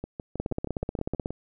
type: two click trains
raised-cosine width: 2 ms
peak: -20 / -15 dBFS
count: 9 / 15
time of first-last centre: 0.04-1.306 / 0.4-1.259 s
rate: 6.32 / 16.3 Hz
effects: none